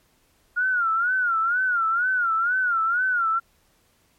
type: tone with vibrato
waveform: sine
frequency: 1417 Hz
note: F6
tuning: 25 cents sharp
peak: -19 dBFS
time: 0.56-3.4 s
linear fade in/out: 20 ms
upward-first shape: sine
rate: 2.1 Hz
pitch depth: 130 cents each way
effects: pink hiss -63 dBFS RMS until 4.18 s + MP3 64 kbps